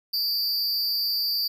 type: tone with amplitude modulation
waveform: square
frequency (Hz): 4699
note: D8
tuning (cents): 0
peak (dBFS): -20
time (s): 0.13-1.48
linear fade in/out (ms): 10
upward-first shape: sine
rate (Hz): 227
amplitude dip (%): 85
effects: none